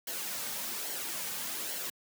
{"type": "noise with flanger", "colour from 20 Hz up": "white", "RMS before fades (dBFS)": -37, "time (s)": [0.07, 1.9], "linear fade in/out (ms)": 5, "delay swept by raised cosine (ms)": [0.8, 3], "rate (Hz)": 1.2, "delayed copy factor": -0.5, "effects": ["high-pass 150 Hz 12 dB/octave"]}